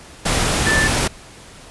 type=tone in noise; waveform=sine; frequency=1760 Hz; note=A6; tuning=in tune; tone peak=-16 dBFS; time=0.66-0.88 s; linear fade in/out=10 ms; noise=pink; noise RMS=-18 dBFS; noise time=0.25-1.08 s; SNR=-1 dB; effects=pink hiss -41 dBFS RMS until 1.7 s + resampled to 24000 Hz